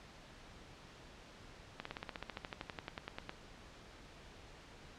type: slowing click train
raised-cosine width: 0.3 ms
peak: -25 dBFS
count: 20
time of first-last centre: 1.8-3.294 s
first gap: 54 ms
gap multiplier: 1.04
effects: pink hiss -56 dBFS RMS until 4.98 s + low-pass 5000 Hz 12 dB/octave